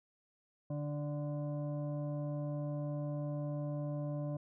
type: tone with frequency modulation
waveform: sine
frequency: 147.2 Hz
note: D3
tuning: 4 cents sharp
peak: -35 dBFS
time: 0.7-4.37 s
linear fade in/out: 5 ms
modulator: 440 Hz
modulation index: 0.85
effects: none